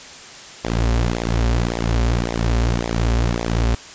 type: tone with flanger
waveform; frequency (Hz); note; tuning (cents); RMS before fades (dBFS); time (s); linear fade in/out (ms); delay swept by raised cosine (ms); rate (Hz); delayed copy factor
sawtooth; 57.9; A#1; -11; -19; 0.64-3.75; 5; 0.66 to 6.36; 1.8; -0.85
effects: white hiss -38 dBFS RMS until 3.94 s + resampled to 16000 Hz